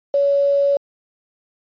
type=tone with quantisation; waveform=sine; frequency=563 Hz; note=C#5; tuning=27 cents sharp; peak=-13 dBFS; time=0.14-0.77 s; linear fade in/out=2 ms; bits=6; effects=resampled to 11025 Hz